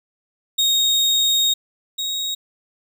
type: tone pair in turn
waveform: 35% pulse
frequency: 3729 / 3775 Hz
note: A#7 / A#7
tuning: 0 / +21 cents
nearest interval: unison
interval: 21 cents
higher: second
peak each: -13 / -20 dBFS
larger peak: first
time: 0.58-1.54 / 1.98-2.35 s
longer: first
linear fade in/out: 10 ms
effects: none